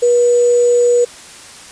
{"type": "tone with sample-and-hold", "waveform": "sine", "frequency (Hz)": 483.6, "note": "B4", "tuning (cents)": -36, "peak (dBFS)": -8, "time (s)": [0.02, 1.05], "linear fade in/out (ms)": 10, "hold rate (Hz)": 7350, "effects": ["white hiss -36 dBFS RMS until 1.71 s", "resampled to 22050 Hz"]}